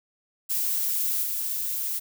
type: noise with level steps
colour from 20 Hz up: violet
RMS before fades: -26 / -29 dBFS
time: 0.49-2 s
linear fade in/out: 20 ms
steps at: 1.23 s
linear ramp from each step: 5 ms
effects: none